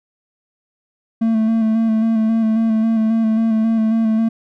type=tone with vibrato; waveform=triangle; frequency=222.9 Hz; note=A3; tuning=23 cents sharp; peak=-11 dBFS; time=1.21-4.29 s; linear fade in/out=10 ms; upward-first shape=square; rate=3.7 Hz; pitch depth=23 cents each way; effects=none